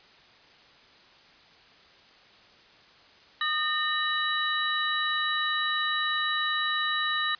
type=tone cluster; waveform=sine; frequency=1225 / 1823 / 2973 / 3901 Hz; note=D#6 / A#6 / F#7 / B7; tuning=-27 / -39 / +8 / -22 cents; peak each=-30 / -29 / -37 / -30 dBFS; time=3.41-7.35 s; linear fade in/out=2 ms; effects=white hiss -55 dBFS RMS until 7.39 s + resampled to 11025 Hz